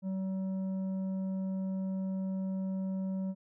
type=tone with tanh clipping; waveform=sine; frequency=190.1 Hz; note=F#3; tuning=47 cents sharp; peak=-33 dBFS; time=0.02-3.35 s; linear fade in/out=50 ms; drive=7 dB; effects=none

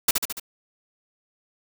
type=noise with echo; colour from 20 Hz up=white; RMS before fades=-18 dBFS; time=0.08-0.11 s; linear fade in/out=5 ms; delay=72 ms; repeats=4; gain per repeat=-4 dB; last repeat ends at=0.398 s; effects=none

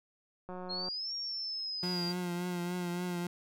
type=click train; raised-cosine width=1 ms; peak=-30 dBFS; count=73; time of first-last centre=0.49-0.886 s; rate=182 Hz
type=exponential two-way sweep; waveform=sine; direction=up then down; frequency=4186 to 5588 to 4735 Hz; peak=-35 dBFS; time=0.69-2.13 s; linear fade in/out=20 ms; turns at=1.14 s
type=tone with vibrato; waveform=30% pulse; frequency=177 Hz; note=F3; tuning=23 cents sharp; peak=-31 dBFS; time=1.83-3.27 s; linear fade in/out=2 ms; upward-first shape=triangle; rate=3.5 Hz; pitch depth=39 cents each way
effects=none

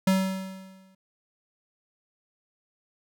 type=tone with exponential decay; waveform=square; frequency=190 Hz; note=F#3; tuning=46 cents sharp; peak=-18 dBFS; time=0.07-0.95 s; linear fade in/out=5 ms; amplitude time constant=190 ms; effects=none

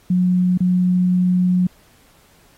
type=tone with dropouts; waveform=sine; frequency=181.1 Hz; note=F#3; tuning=37 cents flat; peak=-13 dBFS; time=0.1-1.67 s; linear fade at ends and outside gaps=5 ms; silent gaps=0.576-0.604 s; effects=pink hiss -54 dBFS RMS until 2.57 s + AAC 48 kbps

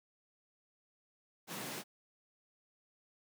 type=high-pass noise; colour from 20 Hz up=pink; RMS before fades=-43 dBFS; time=1.47-1.84 s; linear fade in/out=50 ms; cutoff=130 Hz; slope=48 dB/octave; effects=none

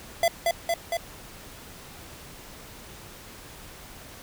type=tone with echo; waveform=square; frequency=675 Hz; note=E5; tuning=41 cents sharp; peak=-19 dBFS; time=0.23-0.28 s; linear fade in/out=2 ms; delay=230 ms; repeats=3; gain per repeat=-2 dB; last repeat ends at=0.97 s; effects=pink hiss -45 dBFS RMS until 4.22 s

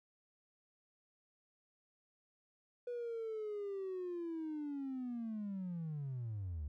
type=linear sweep; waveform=triangle; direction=down; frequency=490 to 69.3 Hz; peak=-36 dBFS; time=2.87-6.68 s; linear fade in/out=5 ms; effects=tanh soft clip ceiling -35 dBFS

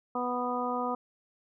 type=harmonic tone; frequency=246.9 Hz; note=B3; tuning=in tune; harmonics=1 / 2 / 3 / 4 / 5; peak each=-35 / -35 / -35 / -35 / -35 dBFS; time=0.15-0.95 s; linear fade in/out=5 ms; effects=none

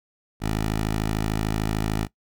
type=tone; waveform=10% pulse; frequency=53.4 Hz; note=G#1; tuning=49 cents sharp; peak=-15 dBFS; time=0.4-2.08 s; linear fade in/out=50 ms; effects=noise-tail reverb RT60 0.1 s tail -19 dB re dry

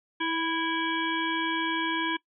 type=harmonic tone with a mistuned harmonic; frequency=329.3 Hz; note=E4; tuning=2 cents flat; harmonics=1 / 3 / 5 / 7 / 9 / 10; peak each=-31 / -32 / -32 / -35 / -40 / -35 dBFS; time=0.2-2.17 s; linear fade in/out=10 ms; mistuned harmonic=1; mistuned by=-22 cents; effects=noise-tail reverb RT60 0.1 s tail -21 dB re dry

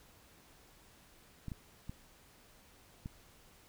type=clicks; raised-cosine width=5 ms; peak=-29 dBFS; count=4; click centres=1.483 / 1.518 / 1.895 / 3.059 s; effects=pink hiss -62 dBFS RMS until 3.68 s

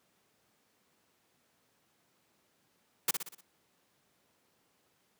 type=noise with echo; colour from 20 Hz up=white; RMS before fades=-27 dBFS; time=3.08-3.11 s; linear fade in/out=5 ms; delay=60 ms; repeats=5; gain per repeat=-6 dB; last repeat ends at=3.41 s; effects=pink hiss -72 dBFS RMS until 5.19 s + high-pass 150 Hz 12 dB/octave

